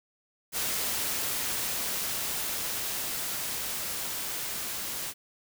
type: noise with level ramp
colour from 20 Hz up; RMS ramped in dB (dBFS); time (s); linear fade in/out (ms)
white; -30 to -35; 0.52-5.14; 50
effects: none